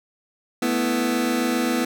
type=chord; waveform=sawtooth; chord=A suspended second; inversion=none; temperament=just; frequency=220 / 247.5 / 330 Hz; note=A3 / B3 / E4; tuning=0 / +4 / +2 cents; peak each=-24 / -18 / -21 dBFS; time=0.62-1.85 s; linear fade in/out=5 ms; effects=none